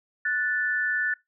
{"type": "tone pair together", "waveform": "sine", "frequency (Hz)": [1476.3, 1760], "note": ["F#6", "A6"], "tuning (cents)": [-4, 0], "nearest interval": "minor third", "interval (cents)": 304, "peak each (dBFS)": [-27, -25], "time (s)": [0.25, 1.14], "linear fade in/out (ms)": 5, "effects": ["noise-tail reverb RT60 0.2 s tail -23 dB re dry"]}